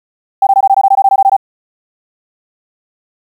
sine tone bursts, 784 Hz, G5, in tune, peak -4 dBFS, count 14, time 0.42-1.366 s, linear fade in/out 5 ms, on 49 ms, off 20 ms, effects 7-bit

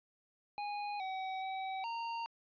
square tone with pitch steps, 824 / 759 / 764 / 924 Hz, G#5 / F#5 / G5 / A#5, -14 / +44 / -45 / -16 cents, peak -38 dBFS, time 0.58-2.26 s, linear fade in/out 0 ms, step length 420 ms, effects resampled to 11025 Hz

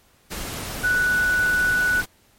sine tone in noise, 1480 Hz, F#6, in tune, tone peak -17 dBFS, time 0.83-2.02 s, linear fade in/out 20 ms, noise pink, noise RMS -31 dBFS, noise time 0.3-2.06 s, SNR +11 dB, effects pink hiss -58 dBFS RMS until 2.38 s + MP3 64 kbps

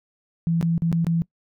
sine tone with dropouts, 166.7 Hz, E3, 20 cents sharp, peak -18 dBFS, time 0.47-1.22 s, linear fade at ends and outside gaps 0 ms, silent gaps 0.612-0.627 / 0.779-0.821 / 0.917-0.927 / 1.046-1.068 s, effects noise-tail reverb RT60 0.1 s tail -22 dB re dry

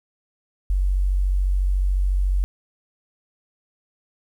sine tone, 47.01 Hz, F#1, 28 cents sharp, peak -17 dBFS, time 0.7-2.44 s, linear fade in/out 0 ms, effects 9-bit

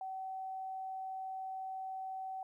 sine tone, 761 Hz, F#5, 48 cents sharp, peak -39 dBFS, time 0.01-2.43 s, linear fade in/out 2 ms, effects 13-bit

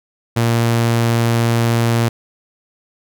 sawtooth tone, 116.54 Hz, A#2, in tune, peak -9 dBFS, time 0.36-2.09 s, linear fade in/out 10 ms, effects none

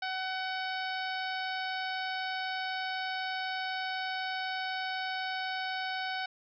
harmonic tone, 752 Hz, F#5, 28 cents sharp, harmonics 1 / 2 / 3 / 4 / 5 / 6 / 7, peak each -36 / -37 / -42 / -44 / -44 / -46 / -47 dBFS, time 0.02-6.26 s, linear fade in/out 5 ms, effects none

